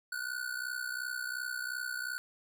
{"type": "ring-modulated tone", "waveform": "square", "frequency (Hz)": 1480, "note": "F#6", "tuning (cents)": 0, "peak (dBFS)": -33, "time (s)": [0.12, 2.18], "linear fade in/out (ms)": 0, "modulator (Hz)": 31.4, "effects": []}